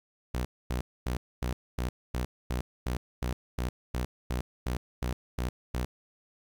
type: tone bursts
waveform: sawtooth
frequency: 61.74 Hz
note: B1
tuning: in tune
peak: -25 dBFS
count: 16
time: 0.34-5.85 s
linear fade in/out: 5 ms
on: 110 ms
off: 250 ms
effects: 11-bit